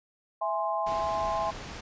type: chord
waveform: sine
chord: E augmented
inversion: none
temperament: equal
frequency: 659.3 / 830.6 / 1046.5 Hz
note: E5 / G#5 / B#5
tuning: 0 / 0 / 0 cents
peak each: -31 dBFS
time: 0.41-1.51 s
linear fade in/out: 10 ms
type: low-pass noise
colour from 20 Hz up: pink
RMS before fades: -41 dBFS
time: 0.86-1.81 s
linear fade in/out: 10 ms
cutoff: 6200 Hz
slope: 12 dB/octave
effects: resampled to 16000 Hz